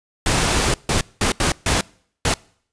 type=noise bursts at uneven times; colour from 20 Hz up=pink; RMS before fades=-18 dBFS; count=6; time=0.26-0.74 / 0.89-1.01 / 1.21-1.32 / 1.4-1.52 / 1.66-1.81 / 2.25-2.34 s; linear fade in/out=2 ms; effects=noise-tail reverb RT60 0.6 s tail -25 dB re dry + resampled to 22050 Hz